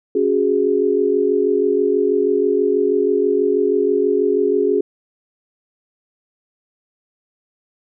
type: chord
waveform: sine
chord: C# suspended fourth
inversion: none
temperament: just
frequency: 277.2 / 369.6 / 415.8 Hz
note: C#4 / F#4 / G#4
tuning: 0 / -2 / +2 cents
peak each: -22 / -18 / -16 dBFS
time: 0.15-4.81 s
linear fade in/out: 5 ms
effects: none